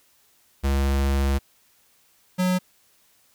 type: tone pair in turn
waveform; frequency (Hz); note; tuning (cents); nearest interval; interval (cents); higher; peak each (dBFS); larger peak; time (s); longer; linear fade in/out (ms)
square; 68.7 / 182.93; C#2 / F#3; -15 / -19; octave + perfect fourth; 1696; second; -20 / -20; neither; 0.63-1.39 / 2.38-2.59; first; 20
effects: white hiss -61 dBFS RMS until 3.34 s